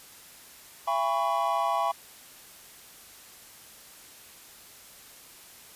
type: tone cluster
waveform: triangle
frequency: 676 / 809 / 991 / 1114 Hz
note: E5 / G#5 / B5 / C#6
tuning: +43 / -46 / +6 / +8 cents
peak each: -28 dBFS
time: 0.87-1.92 s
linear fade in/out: 10 ms
effects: white hiss -50 dBFS RMS until 5.75 s + resampled to 32000 Hz